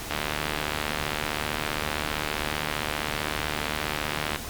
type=click train; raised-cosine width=0.3 ms; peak=-10 dBFS; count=321; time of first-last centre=0.11-4.36 s; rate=75.3 Hz; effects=pink hiss -36 dBFS RMS until 4.49 s + Opus 48 kbps